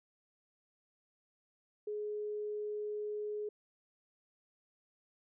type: tone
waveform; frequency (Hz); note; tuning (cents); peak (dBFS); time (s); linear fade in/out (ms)
sine; 420; G#4; +19; -36; 1.87-3.49; 5
effects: none